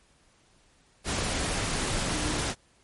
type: tone in noise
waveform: sine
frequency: 302.4 Hz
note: D#4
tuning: 49 cents flat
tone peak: -35 dBFS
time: 2.08-2.42 s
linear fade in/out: 50 ms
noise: pink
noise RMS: -29 dBFS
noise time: 1.04-2.55 s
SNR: -9 dB
effects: pink hiss -63 dBFS RMS until 2.83 s + MP3 48 kbps